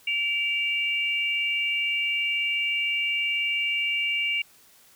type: tone pair together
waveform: sine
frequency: 2313 / 2794 Hz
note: D7 / F7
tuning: -27 / 0 cents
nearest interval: minor third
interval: 327 cents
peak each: -26 dBFS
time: 0.07-4.42 s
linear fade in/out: 5 ms
effects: white hiss -56 dBFS RMS until 4.95 s